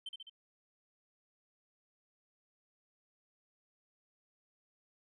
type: tone with echo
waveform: sine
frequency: 3100 Hz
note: G7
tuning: 20 cents flat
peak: -37 dBFS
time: 0.06-0.09 s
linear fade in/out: 5 ms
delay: 69 ms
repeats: 3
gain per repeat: -4 dB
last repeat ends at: 0.297 s
effects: tanh soft clip ceiling -39 dBFS